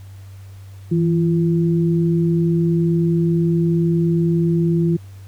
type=tone pair together; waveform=sine; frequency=164.81 / 342.6 Hz; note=E3 / F4; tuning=0 / -33 cents; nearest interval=octave + minor second; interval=1267 cents; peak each=-15 / -20 dBFS; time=0.91-4.97 s; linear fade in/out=10 ms; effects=added 97 Hz sine -35 dBFS peak until 5.27 s + pink hiss -52 dBFS RMS until 5.27 s